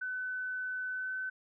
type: tone with pitch glide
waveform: sine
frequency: 1508 to 1519.4 Hz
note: F#6 to F#6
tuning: +32 to +46 cents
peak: -34 dBFS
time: 0.01-1.3 s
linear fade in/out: 10 ms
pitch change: +14 cents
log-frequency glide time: 0.91-1.13 s
effects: none